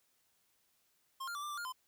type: tone with pitch steps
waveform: square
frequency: 1066 / 1399 / 1162 / 1187 / 1172 / 1414 / 1026 Hz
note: C6 / F6 / D6 / D6 / D6 / F6 / C6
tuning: +32 / +3 / -19 / +18 / -4 / +21 / -34 cents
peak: -40 dBFS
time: 1.2-1.725 s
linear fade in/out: 10 ms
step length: 75 ms
effects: white hiss -75 dBFS RMS until 1.87 s